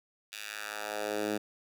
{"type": "tone with high-pass filter sweep", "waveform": "10% pulse", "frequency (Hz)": 105.3, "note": "G#2", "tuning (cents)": 24, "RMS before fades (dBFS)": -36, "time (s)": [0.32, 1.38], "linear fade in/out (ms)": 10, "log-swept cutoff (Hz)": [2900, 240], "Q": 1.3, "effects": []}